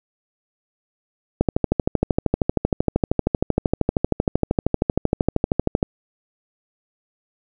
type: click train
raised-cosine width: 2 ms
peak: -3 dBFS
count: 58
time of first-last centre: 1.41-5.829 s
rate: 12.9 Hz
effects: none